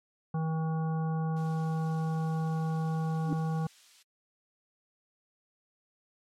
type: harmonic tone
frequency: 160 Hz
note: D#3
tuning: 49 cents sharp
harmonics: 1 / 3 / 5 / 7 / 9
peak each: -28 / -42 / -40 / -45 / -51 dBFS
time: 0.34-3.67 s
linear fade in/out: 5 ms
type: noise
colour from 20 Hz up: violet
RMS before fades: -42 dBFS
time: 1.36-4.03 s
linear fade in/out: 10 ms
type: tone with exponential growth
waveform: sine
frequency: 286.2 Hz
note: D4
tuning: 45 cents flat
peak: -25 dBFS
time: 3.22-3.33 s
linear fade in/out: 0 ms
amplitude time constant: 23 ms
effects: low-pass 4000 Hz 12 dB/octave + MP3 64 kbps